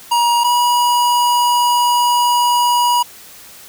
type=tone pair in turn; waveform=square; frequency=950 / 967.7 Hz; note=A#5 / B5; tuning=+33 / -36 cents; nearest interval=unison; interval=31 cents; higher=second; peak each=-12 dBFS; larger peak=neither; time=0.11-0.44 / 0.44-3.03 s; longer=second; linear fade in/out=10 ms; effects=white hiss -39 dBFS RMS until 3.68 s